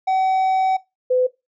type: tone pair in turn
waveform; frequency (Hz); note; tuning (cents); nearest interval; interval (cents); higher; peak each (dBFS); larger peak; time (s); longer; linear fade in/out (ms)
triangle / sine; 758 / 505.9; F#5 / B4; +42 / +42; perfect fifth; 700; first; -14; neither; 0.07-0.77 / 1.1-1.27; first; 10
effects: noise-tail reverb RT60 0.2 s tail -18 dB re dry + resampled to 16000 Hz